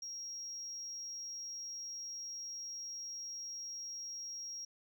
sine tone, 5610 Hz, F8, 7 cents sharp, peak -40 dBFS, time 0.02-4.65 s, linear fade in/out 5 ms, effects tanh soft clip ceiling -39 dBFS

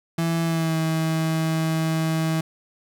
35% pulse tone with pitch glide, 165.9 to 160.62 Hz, E3 to E3, +11 to -45 cents, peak -19 dBFS, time 0.18-2.41 s, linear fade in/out 5 ms, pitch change -56 cents, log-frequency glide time 0.44-0.76 s, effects none

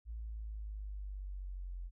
sine linear sweep, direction down, 56.3 to 43.65 Hz, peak -40 dBFS, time 0.05-1.91 s, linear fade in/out 50 ms, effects none

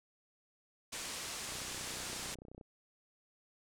white low-pass noise, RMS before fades -43 dBFS, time 0.92-2.35 s, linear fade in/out 10 ms, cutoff 9100 Hz, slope 24 dB/octave
click train, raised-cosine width 2 ms, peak -38 dBFS, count 36, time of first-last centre 1.49-2.612 s, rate 31.2 Hz
effects none

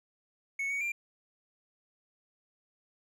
triangle tone with pitch steps, 2209 / 2240 / 2378 Hz, C#7 / C#7 / D7, -7 / +18 / +21 cents, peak -29 dBFS, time 0.59-0.92 s, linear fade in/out 5 ms, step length 110 ms, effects none

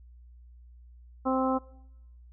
harmonic tone, 261.6 Hz, C4, in tune, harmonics 1 / 2 / 3 / 4 / 5, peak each -27 / -30 / -32 / -33 / -34 dBFS, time 1.25-1.59 s, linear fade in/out 20 ms, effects noise-tail reverb RT60 0.9 s tail -23 dB re dry + added 60 Hz sine -49 dBFS peak until 2.32 s

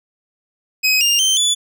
25% pulse tone with pitch steps, 2529 / 2806 / 3114 / 3455 Hz, D#7 / F7 / G7 / A7, +28 / +8 / -12 / -32 cents, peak -9 dBFS, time 0.83-1.55 s, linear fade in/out 20 ms, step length 180 ms, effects none

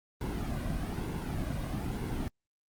brown noise with flanger, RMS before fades -34 dBFS, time 0.21-2.28 s, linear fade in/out 0 ms, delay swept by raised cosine 1.6 to 2.31 ms, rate 1.1 Hz, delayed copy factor -0.6, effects Opus 32 kbps

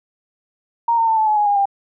sine tone with pitch steps, 932.3 / 911.5 / 891.2 / 871.4 / 852 / 833 / 814.4 / 796.3 Hz, A#5 / A#5 / A5 / A5 / G#5 / G#5 / G#5 / G5, 0 / -39 / +22 / -17 / +44 / +5 / -34 / +27 cents, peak -13 dBFS, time 0.88-1.656 s, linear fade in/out 5 ms, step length 97 ms, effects none

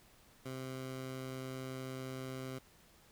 15% pulse tone, 130.81 Hz, C3, in tune, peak -35 dBFS, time 0.45-2.59 s, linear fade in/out 10 ms, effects pink hiss -64 dBFS RMS until 3.11 s

